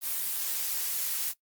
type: noise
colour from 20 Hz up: blue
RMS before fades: -31 dBFS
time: 0.01-1.34 s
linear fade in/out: 50 ms
effects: noise-tail reverb RT60 0.1 s tail -17 dB re dry + Opus 32 kbps